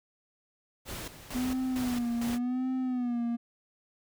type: noise with tremolo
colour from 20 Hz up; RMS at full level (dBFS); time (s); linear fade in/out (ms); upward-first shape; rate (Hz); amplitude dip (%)
pink; -39; 0.85-2.39; 50; square; 2.2; 70
type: tone with vibrato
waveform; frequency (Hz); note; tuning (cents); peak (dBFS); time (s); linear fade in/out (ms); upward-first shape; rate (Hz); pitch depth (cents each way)
triangle; 246.8; B3; -1; -26; 1.34-3.37; 20; sine; 0.9; 84
effects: none